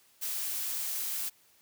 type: noise with amplitude modulation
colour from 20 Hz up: blue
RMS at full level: -33 dBFS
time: 0.21-1.3 s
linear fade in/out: 20 ms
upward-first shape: sine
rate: 285 Hz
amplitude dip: 25%
effects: white hiss -64 dBFS RMS until 1.61 s + high-pass 60 Hz 12 dB/octave